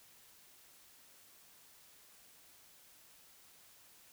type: silence
effects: white hiss -62 dBFS RMS until 4.12 s